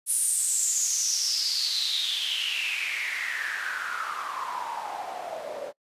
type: noise with band-pass filter sweep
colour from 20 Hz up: white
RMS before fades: -29 dBFS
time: 0.06-5.73 s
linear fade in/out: 50 ms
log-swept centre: 10000 to 540 Hz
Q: 7.8
effects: noise-tail reverb RT60 0.1 s tail -24 dB re dry + resampled to 32000 Hz